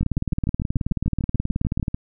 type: two click trains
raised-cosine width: 5 ms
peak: -10 / -12 dBFS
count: 36 / 14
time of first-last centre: 0.01-1.882 / 0.03-1.945 s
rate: 18.7 / 6.79 Hz
effects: none